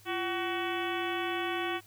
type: harmonic tone with a mistuned harmonic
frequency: 375.3 Hz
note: F#4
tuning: 25 cents sharp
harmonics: 1 / 2 / 3 / 4 / 5 / 6 / 7 / 8 / 9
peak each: -34 / -37 / -39 / -40 / -41 / -42 / -42 / -43 / -44 dBFS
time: 0.05-1.81 s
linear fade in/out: 50 ms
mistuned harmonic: 1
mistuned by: -140 cents
effects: added 102 Hz sine -59 dBFS peak until 1.86 s + white hiss -59 dBFS RMS until 1.86 s